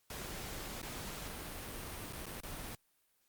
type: noise with dropouts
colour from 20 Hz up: pink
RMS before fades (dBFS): -44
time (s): 0.1-2.75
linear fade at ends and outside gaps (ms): 2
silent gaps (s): 0.817-0.828 / 2.127-2.132 / 2.258-2.265 / 2.405-2.433
effects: white hiss -75 dBFS RMS until 3.28 s + Opus 48 kbps